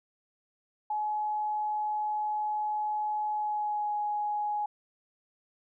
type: tone with pitch glide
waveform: sine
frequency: 847 to 835.8 Hz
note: G#5 to G#5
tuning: +34 to +11 cents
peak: -28 dBFS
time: 0.9-4.66 s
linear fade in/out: 5 ms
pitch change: -23 cents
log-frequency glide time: 3.32-3.92 s
effects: none